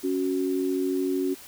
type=tone pair together; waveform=sine; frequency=277.2 / 370.4 Hz; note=C#4 / F#4; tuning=0 / +2 cents; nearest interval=perfect fourth; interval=502 cents; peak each=-26 dBFS; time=0.03-1.35 s; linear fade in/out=20 ms; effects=white hiss -46 dBFS RMS until 1.47 s